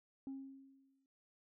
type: tone with exponential decay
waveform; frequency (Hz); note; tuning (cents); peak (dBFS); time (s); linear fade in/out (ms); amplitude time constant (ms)
sine; 270.1; C#4; -45; -39; 0.27-1.06; 1; 170
effects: tanh soft clip ceiling -40 dBFS